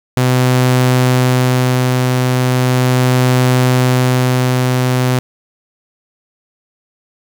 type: tone with tremolo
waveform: sawtooth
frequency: 126.9 Hz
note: B2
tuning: 47 cents sharp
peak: -5 dBFS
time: 0.17-5.19 s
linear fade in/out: 0 ms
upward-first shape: sine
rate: 0.38 Hz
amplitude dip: 25%
effects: 7-bit